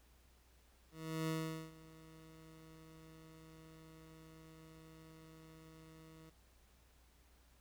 20% pulse tone with ADSR envelope, 159.9 Hz, D#3, 48 cents sharp, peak -31 dBFS, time 0.91-6.3 s, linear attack 370 ms, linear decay 430 ms, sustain -21 dB, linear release 7 ms, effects added 60 Hz sine -67 dBFS peak until 7.6 s + pink hiss -71 dBFS RMS until 7.6 s

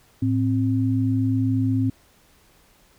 sine tone pair together, 108.94 / 263.1 Hz, A2 / C4, -17 / +10 cents, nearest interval octave + minor third, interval 1527 cents, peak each -21 dBFS, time 0.22-1.9 s, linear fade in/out 5 ms, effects pink hiss -57 dBFS RMS until 2.98 s

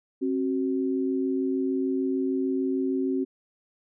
sine tone pair together, 267.4 / 374 Hz, C4 / F#4, +38 / +19 cents, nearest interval tritone, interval 581 cents, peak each -25 / -28 dBFS, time 0.21-3.25 s, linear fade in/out 20 ms, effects none

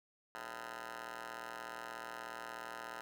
10% pulse ring-modulated tone, 116.7 Hz, A#2, 2 cents sharp, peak -33 dBFS, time 0.35-3.01 s, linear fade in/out 0 ms, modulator 1130 Hz, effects none

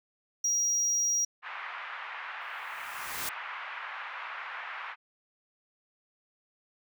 triangle tone, 5720 Hz, F8, 41 cents sharp, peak -24 dBFS, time 0.44-1.25 s, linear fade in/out 5 ms
pink band-pass noise, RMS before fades -40 dBFS, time 1.42-4.96 s, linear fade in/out 50 ms, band 960 to 2400 Hz, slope 24 dB/octave
white noise with exponential growth, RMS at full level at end -33 dBFS, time 2.41-3.29 s, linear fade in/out 1 ms, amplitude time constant 190 ms
effects none

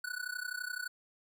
square tone with amplitude modulation, 1480 Hz, F#6, in tune, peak -34 dBFS, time 0.04-0.88 s, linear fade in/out 5 ms, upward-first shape sine, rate 31.8 Hz, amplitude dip 90%, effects none

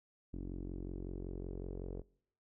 sawtooth tone with low-pass filter sweep, 45.36 Hz, F#1, 34 cents flat, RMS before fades -43 dBFS, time 0.33-2.02 s, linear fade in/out 10 ms, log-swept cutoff 300 to 450 Hz, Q 3.2, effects noise-tail reverb RT60 0.7 s tail -24 dB re dry

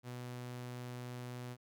sawtooth tone, 123.47 Hz, B2, in tune, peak -39 dBFS, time 0.03-1.57 s, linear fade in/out 50 ms, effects none

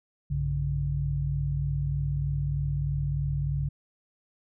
sine tone cluster, 61.4 / 98.3 / 141.5 Hz, B1 / G2 / C#3, -9 / +5 / +36 cents, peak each -31 / -35 / -27 dBFS, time 0.3-3.69 s, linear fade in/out 10 ms, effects none

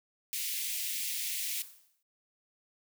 white high-pass noise, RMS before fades -35 dBFS, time 0.33-1.62 s, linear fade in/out 0 ms, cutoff 2000 Hz, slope 48 dB/octave
blue noise with exponential decay, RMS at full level -42 dBFS, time 1.57-2.03 s, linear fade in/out 5 ms, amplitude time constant 100 ms
effects none

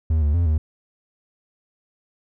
triangle tone with pitch steps, 79.2 / 73.6 / 85.8 / 77.7 Hz, D#2 / D2 / F2 / D#2, +31 / +4 / -30 / -2 cents, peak -14 dBFS, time 0.1-0.58 s, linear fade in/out 5 ms, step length 120 ms, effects none

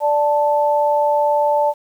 sine tone pair together, 587.3 / 880 Hz, D5 / A5, 0 / 0 cents, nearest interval perfect fifth, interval 700 cents, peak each -16 dBFS, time 0-1.74 s, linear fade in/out 50 ms, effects 8-bit

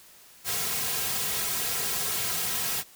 white noise with comb filter, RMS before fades -29 dBFS, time 0.44-2.84 s, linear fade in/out 50 ms, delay 3.4 ms, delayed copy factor -0.8, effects white hiss -53 dBFS RMS until 2.95 s

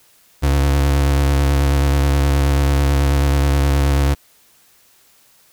35% pulse tone with vibrato, 70 Hz, C#2, 18 cents sharp, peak -11 dBFS, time 0.42-4.15 s, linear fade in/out 20 ms, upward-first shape square, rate 9.3 Hz, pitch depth 28 cents each way, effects white hiss -53 dBFS RMS until 5.52 s

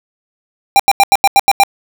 square tone bursts, 795 Hz, G5, 24 cents sharp, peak -5 dBFS, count 8, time 0.76-1.635 s, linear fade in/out 0 ms, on 35 ms, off 85 ms, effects none

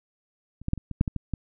clicks, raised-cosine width 5 ms, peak -30 / -16 / -10 / -24 / -21 / -7 / -15 / -17 / -15 dBFS, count 9, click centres 0.616 / 0.684 / 0.734 / 0.777 / 0.913 / 1.011 / 1.078 / 1.163 / 1.337 s, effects none

